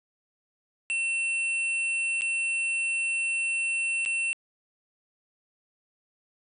square tone with dropouts, 2700 Hz, E7, 41 cents sharp, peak -26 dBFS, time 0.9-4.33 s, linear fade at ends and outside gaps 0 ms, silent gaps 2.21-2.219 / 4.051-4.06 s, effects resampled to 22050 Hz + 9-bit

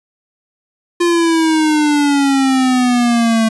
square exponential sweep, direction down, 349.2 to 221.2 Hz, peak -11 dBFS, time 1-3.49 s, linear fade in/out 10 ms, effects resampled to 24000 Hz

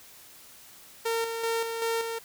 sawtooth tone with tremolo, 457.2 Hz, A#4, 34 cents flat, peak -22 dBFS, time 1.05-2.19 s, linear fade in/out 10 ms, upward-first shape square, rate 2.6 Hz, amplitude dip 45%, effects white hiss -51 dBFS RMS until 2.24 s

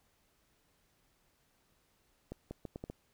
accelerating click train, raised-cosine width 2 ms, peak -28 dBFS, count 6, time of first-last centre 2.32-2.9 s, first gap 190 ms, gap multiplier 0.75, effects pink hiss -73 dBFS RMS until 3.13 s

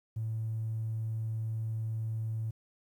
triangle tone, 111.1 Hz, A2, 17 cents sharp, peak -28 dBFS, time 0.16-2.51 s, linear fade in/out 10 ms, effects tanh soft clip ceiling -29 dBFS + 11-bit

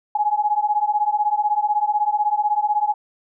sine beating tone pair, 830.6 / 846.6 Hz, G#5 / G#5, 0 / +33 cents, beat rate 16 Hz, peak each -20 dBFS, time 0.15-2.94 s, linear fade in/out 5 ms, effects none

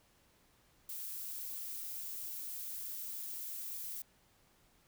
violet noise, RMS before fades -43 dBFS, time 0.89-4.02 s, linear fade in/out 2 ms, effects pink hiss -69 dBFS RMS until 4.87 s

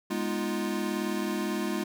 square chord, F half-diminished seventh, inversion first, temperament equal, 207.7 / 246.9 / 311.1 / 349.2 Hz, Ab3 / Cb4 / Eb4 / F4, 0 / 0 / 0 / 0 cents, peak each -33 / -37 / -36 / -34 dBFS, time 0.1-1.84 s, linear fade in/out 10 ms, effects none

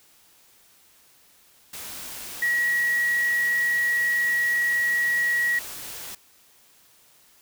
sine tone in noise, 1914 Hz, A#6, 45 cents sharp, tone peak -20 dBFS, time 2.42-5.59 s, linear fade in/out 5 ms, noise white, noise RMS -37 dBFS, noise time 1.73-6.15 s, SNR +14 dB, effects white hiss -57 dBFS RMS until 7.41 s

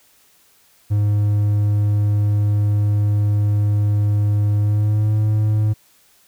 triangle tone with pitch glide, 103.6 to 106.88 Hz, G#2 to A2, -4 to -50 cents, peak -12 dBFS, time 0.9-5.74 s, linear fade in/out 20 ms, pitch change +54 cents, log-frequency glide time 4.58-5.13 s, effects white hiss -55 dBFS RMS until 6.27 s

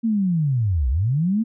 sine linear two-way sweep, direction down then up, 233.1 to 58.1 to 233.1 Hz, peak -17 dBFS, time 0.03-1.44 s, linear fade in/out 20 ms, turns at 0.89 s, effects none

